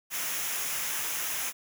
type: noise with comb filter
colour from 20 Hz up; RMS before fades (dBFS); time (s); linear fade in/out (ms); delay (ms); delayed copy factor
white; -32; 0.1-1.53; 50; 0.23; -0.55
effects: none